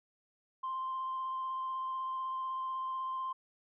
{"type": "tone with vibrato", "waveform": "sine", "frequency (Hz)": 1046.5, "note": "C6", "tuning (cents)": 0, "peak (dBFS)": -33, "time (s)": [0.63, 3.33], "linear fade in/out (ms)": 10, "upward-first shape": "sine", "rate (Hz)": 16, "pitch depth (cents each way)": 11, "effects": ["tanh soft clip ceiling -31 dBFS"]}